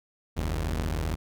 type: tone pair together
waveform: sawtooth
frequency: 46.82 / 78.8 Hz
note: F#1 / D#2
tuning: +21 / +23 cents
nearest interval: major sixth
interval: 902 cents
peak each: -26 dBFS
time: 0.36-1.16 s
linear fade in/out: 20 ms
effects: none